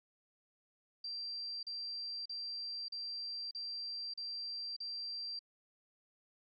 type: tone bursts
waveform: sine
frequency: 4713 Hz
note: D8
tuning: 5 cents sharp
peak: -39 dBFS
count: 7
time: 1.04-5.392 s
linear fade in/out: 5 ms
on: 590 ms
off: 37 ms
effects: MP3 64 kbps